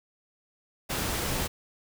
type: noise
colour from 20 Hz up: pink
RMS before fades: -30 dBFS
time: 0.89-1.48 s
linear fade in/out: 20 ms
effects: none